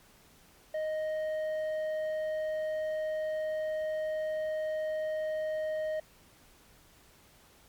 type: tone with low-pass filter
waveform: square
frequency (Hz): 622.3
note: D#5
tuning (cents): 0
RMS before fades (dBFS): -33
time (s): 0.74-6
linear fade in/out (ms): 5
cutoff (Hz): 1400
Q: 0.76
effects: pink hiss -60 dBFS RMS until 7.68 s + MP3 96 kbps